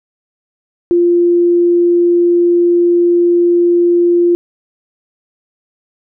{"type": "tone", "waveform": "sine", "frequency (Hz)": 347.5, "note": "F4", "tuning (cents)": -9, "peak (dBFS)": -7, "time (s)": [0.91, 4.35], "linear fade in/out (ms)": 0, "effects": []}